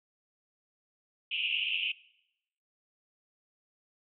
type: band-pass noise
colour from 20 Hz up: white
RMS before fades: -32 dBFS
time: 1.31-1.92 s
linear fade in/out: 5 ms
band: 2500 to 3000 Hz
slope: 96 dB/octave
effects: noise-tail reverb RT60 0.8 s tail -21 dB re dry